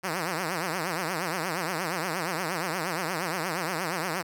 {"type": "tone with vibrato", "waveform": "5% pulse", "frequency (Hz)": 172.2, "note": "F3", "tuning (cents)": -24, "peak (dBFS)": -17, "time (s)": [0.03, 4.23], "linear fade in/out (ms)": 20, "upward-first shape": "triangle", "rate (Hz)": 8.5, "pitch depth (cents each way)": 230, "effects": []}